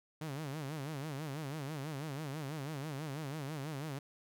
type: tone with vibrato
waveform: sawtooth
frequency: 146.2 Hz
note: D3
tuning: 7 cents flat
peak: -35 dBFS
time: 0.21-3.99 s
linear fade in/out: 5 ms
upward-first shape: sine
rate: 6.1 Hz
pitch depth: 160 cents each way
effects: none